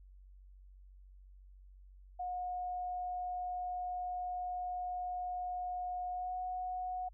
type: tone with pitch glide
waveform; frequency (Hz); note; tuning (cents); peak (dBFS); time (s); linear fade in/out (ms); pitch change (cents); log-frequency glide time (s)
sine; 723 to 732.2; F#5 to F#5; -40 to -18; -36; 2.19-7.09; 10; +22; 6.11-6.35
effects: added 47 Hz sine -54 dBFS peak until 7.13 s